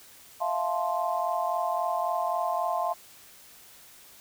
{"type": "chord", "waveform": "sine", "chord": "F major seventh", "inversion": "third", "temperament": "just", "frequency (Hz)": [654.8, 698.5, 873.1, 1047.7], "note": ["E5", "F5", "A5", "C6"], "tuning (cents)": [-12, 0, -14, 2], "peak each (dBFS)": [-32, -29, -33, -31], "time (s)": [0.4, 2.94], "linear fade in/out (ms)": 20, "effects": ["white hiss -52 dBFS RMS until 4.2 s"]}